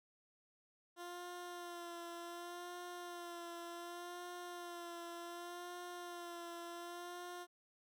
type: tone with vibrato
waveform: 15% pulse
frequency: 348 Hz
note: F4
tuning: 6 cents flat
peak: -40 dBFS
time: 0.96-7.47 s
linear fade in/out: 50 ms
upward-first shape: sine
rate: 0.67 Hz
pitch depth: 31 cents each way
effects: none